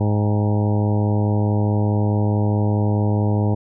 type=harmonic tone with a mistuned harmonic; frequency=104.7 Hz; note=G#2; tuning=15 cents sharp; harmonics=1 / 2 / 3 / 4 / 5 / 6 / 7 / 8 / 9; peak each=-17 / -23 / -27 / -29 / -31 / -33 / -34 / -35 / -36 dBFS; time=0-3.55 s; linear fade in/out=10 ms; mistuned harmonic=7; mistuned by=+76 cents; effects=none